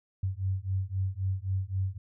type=beating tone pair; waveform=sine; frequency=93.5 / 97.3 Hz; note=F#2 / G2; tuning=+19 / -12 cents; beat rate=3.8 Hz; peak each=-31 dBFS; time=0.23-1.98 s; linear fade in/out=5 ms; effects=none